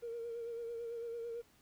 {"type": "tone with vibrato", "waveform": "triangle", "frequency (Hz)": 466.2, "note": "A#4", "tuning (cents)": 0, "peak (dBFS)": -36, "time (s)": [0.02, 1.42], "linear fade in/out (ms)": 20, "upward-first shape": "sine", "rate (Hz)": 9, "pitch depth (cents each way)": 35, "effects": ["tanh soft clip ceiling -37 dBFS", "pink hiss -68 dBFS RMS until 1.61 s"]}